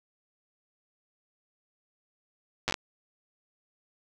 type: slowing click train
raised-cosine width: 0.2 ms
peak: -10 dBFS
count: 6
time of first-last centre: 2.68-2.742 s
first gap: 8 ms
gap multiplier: 1.22
effects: none